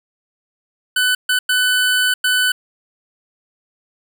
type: tone bursts at uneven times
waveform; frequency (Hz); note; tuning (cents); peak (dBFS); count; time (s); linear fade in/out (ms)
25% pulse; 1500; F#6; +23; -10; 4; 0.96-1.15 / 1.29-1.39 / 1.49-2.14 / 2.24-2.52; 5
effects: none